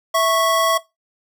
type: tone pair together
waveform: square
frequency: 657 / 1105 Hz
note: E5 / C#6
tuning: -6 / -6 cents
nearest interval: major sixth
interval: 900 cents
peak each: -18 dBFS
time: 0.14-0.78 s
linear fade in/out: 10 ms
effects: noise-tail reverb RT60 0.2 s tail -18 dB re dry